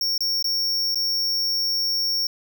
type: tone with dropouts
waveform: square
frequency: 5500 Hz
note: F8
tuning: 27 cents flat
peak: -21 dBFS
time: 0.01-2.27 s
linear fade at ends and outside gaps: 2 ms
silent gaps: 0.179-0.206 / 0.426-0.443 / 0.946-0.956 s
effects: none